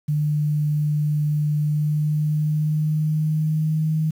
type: tone with pitch glide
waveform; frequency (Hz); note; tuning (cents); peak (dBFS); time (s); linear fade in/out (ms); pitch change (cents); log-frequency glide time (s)
sine; 149.7 to 156.78; D3 to D#3; +33 to +13; -18; 0.08-4.11; 10; +80; 1.62-3.93
effects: 8-bit